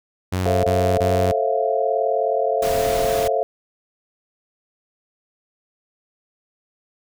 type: tone bursts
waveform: sawtooth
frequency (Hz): 92.5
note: F#2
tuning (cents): 0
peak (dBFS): -16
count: 3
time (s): 0.32-1.322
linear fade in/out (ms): 10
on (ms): 320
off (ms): 21
type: chord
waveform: sine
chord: F major seventh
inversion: first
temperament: equal with one note detuned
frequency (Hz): 440 / 536.7 / 659.3 / 698.5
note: A4 / C5 / E5 / F5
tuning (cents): 0 / +44 / 0 / 0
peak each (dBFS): -23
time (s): 0.46-3.43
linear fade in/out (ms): 0
type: noise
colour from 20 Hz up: pink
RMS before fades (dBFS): -28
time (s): 2.62-3.28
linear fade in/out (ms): 5
effects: none